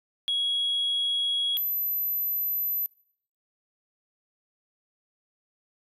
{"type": "tone pair in turn", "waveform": "sine", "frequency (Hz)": [3322, 12042], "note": ["G#7", "F#9"], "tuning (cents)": [0, 29], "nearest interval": "octave + minor seventh", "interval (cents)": 2229, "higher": "second", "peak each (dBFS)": [-22, -24], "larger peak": "first", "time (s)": [[0.28, 1.57], [1.57, 2.86]], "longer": "neither", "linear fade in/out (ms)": 0, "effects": ["noise-tail reverb RT60 0.6 s tail -24 dB re dry", "tanh soft clip ceiling -21 dBFS"]}